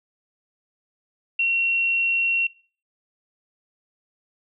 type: tone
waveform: sine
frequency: 2732 Hz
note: F7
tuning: 39 cents flat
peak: -18 dBFS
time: 1.39-2.47 s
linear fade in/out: 5 ms
effects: noise-tail reverb RT60 0.4 s tail -22 dB re dry